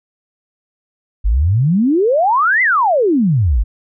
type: exponential two-way sweep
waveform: sine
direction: up then down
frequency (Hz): 46 to 2099 to 46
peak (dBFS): -10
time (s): 1.24-3.64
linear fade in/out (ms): 20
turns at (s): 2.62
effects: none